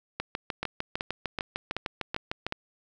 two click trains, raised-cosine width 0.3 ms, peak -14 / -14 dBFS, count 6 / 16, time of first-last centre 0.63-2.524 / 0.2-2.466 s, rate 2.64 / 6.62 Hz, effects none

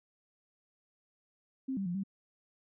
sine tone with pitch steps, 264.7 / 195.4 / 175.4 / 194.9 Hz, C4 / G3 / F3 / G3, +20 / -5 / +8 / -10 cents, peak -32 dBFS, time 1.68-2.036 s, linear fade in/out 10 ms, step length 89 ms, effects none

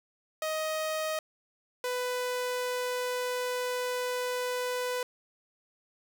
sawtooth tone pair in turn, 627 / 497.7 Hz, D#5 / B4, +13 / +13 cents, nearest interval major third, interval 400 cents, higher first, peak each -26 dBFS, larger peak neither, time 0.42-1.19 / 1.84-5.03 s, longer second, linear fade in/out 2 ms, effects none

